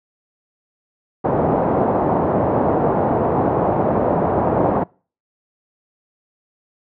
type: low-pass noise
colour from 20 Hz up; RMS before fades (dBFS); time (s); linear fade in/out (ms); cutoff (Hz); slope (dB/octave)
white; -17; 1.24-4.84; 10; 820; 24
effects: noise-tail reverb RT60 0.4 s tail -26 dB re dry + high-pass 100 Hz 12 dB/octave